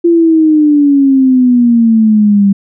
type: exponential sweep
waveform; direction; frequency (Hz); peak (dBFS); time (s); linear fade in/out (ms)
sine; down; 344.2 to 196.2; -4; 0.04-2.53; 10
effects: none